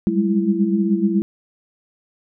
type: tone cluster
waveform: sine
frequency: 192.5 / 201.7 / 208.8 / 333.9 Hz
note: G3 / G3 / G#3 / E4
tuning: -31 / +50 / +10 / +22 cents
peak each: -21 dBFS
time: 0.07-1.22 s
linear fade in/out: 0 ms
effects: none